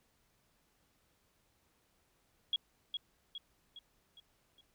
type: tone with echo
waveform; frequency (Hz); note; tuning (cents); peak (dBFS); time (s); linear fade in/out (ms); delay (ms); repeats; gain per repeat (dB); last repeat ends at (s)
sine; 3315; G#7; -4; -29; 2.53-2.56; 2; 410; 5; -6; 4.61
effects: pink hiss -74 dBFS RMS until 4.74 s